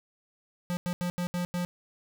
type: tone bursts at uneven times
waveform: square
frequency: 176.9 Hz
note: F3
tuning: 23 cents sharp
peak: -29 dBFS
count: 6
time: 0.7-0.77 / 0.86-0.93 / 1.01-1.1 / 1.18-1.27 / 1.34-1.45 / 1.54-1.65 s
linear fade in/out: 0 ms
effects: none